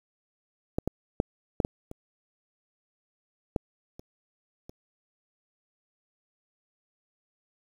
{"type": "clicks", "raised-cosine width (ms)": 2, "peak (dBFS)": [-13, -14, -9, -10, -13, -26, -12, -30, -30], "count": 9, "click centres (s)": [0.785, 0.876, 1.201, 1.602, 1.649, 1.914, 3.562, 3.995, 4.695], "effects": ["8-bit"]}